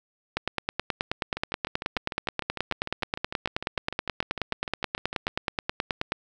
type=two click trains; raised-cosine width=0.3 ms; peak=-9 / -16 dBFS; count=55 / 27; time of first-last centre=0.37-6.121 / 1.37-5.28 s; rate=9.39 / 6.65 Hz; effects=none